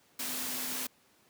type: tone in noise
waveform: sine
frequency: 254.6 Hz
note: C4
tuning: 47 cents flat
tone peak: -46 dBFS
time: 0.19-0.87 s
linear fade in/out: 5 ms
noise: white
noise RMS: -36 dBFS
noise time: 0.19-0.87 s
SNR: -13 dB
effects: pink hiss -65 dBFS RMS until 1.29 s + high-pass 150 Hz 12 dB/octave